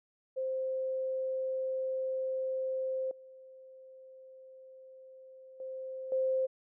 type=tone with level steps; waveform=sine; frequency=523.3 Hz; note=C5; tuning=in tune; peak=-31 / -50 / -38 / -27 dBFS; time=0.36-6.47 s; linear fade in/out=20 ms; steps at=3.11 / 5.6 / 6.12 s; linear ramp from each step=2 ms; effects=none